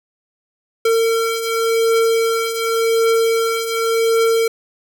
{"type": "beating tone pair", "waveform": "square", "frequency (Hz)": [454.1, 454.99], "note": ["A#4", "A#4"], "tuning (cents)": [-45, -42], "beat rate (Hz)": 0.89, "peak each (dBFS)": [-22, -16], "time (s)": [0.85, 4.48], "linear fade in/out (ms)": 5, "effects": []}